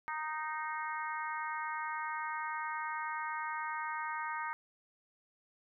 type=harmonic tone; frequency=309.7 Hz; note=D#4; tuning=8 cents flat; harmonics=3 / 4 / 5 / 6 / 7; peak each=-39 / -41 / -43 / -45 / -46 dBFS; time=0.08-4.53 s; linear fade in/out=0 ms; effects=none